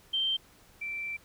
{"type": "tone pair in turn", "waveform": "sine", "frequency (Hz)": [3136, 2341], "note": ["G7", "D7"], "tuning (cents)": [0, -6], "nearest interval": "perfect fourth", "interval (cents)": 506, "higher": "first", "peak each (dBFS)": [-26, -33], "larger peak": "first", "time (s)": [[0.13, 0.37], [0.81, 1.17]], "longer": "second", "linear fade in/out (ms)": 10, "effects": ["pink hiss -59 dBFS RMS until 1.24 s"]}